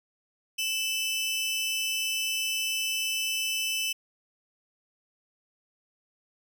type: tone pair together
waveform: sawtooth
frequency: 2637 / 3009 Hz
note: E7 / F#7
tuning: 0 / +28 cents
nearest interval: major second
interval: 228 cents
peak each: -27 dBFS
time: 0.58-3.93 s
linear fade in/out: 10 ms
effects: none